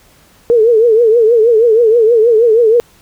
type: tone with vibrato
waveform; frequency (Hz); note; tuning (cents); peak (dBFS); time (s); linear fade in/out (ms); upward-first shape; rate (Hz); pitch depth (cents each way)
sine; 455.6; A#4; -40; -5; 0.5-2.8; 0; triangle; 6.3; 130
effects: pink hiss -47 dBFS RMS until 3.01 s